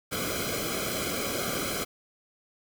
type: noise with comb filter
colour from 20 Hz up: pink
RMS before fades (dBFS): -31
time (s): 0.11-1.85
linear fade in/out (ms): 20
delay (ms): 1.1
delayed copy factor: -1
effects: none